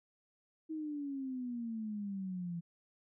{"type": "exponential sweep", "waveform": "sine", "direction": "down", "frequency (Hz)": [320, 167.8], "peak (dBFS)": -37, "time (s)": [0.69, 2.61], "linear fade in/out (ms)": 20, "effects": []}